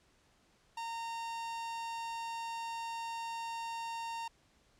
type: tone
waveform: 45% pulse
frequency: 920 Hz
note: A#5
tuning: 23 cents flat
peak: -38 dBFS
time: 0.77-4.28 s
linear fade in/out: 5 ms
effects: pink hiss -69 dBFS RMS until 4.79 s + low-pass 8000 Hz 12 dB/octave